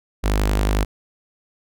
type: tone with notch filter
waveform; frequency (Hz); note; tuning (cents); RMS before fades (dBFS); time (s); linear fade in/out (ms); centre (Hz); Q
sawtooth; 51; G#1; -31; -19; 0.23-0.85; 20; 130; 1.6
effects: none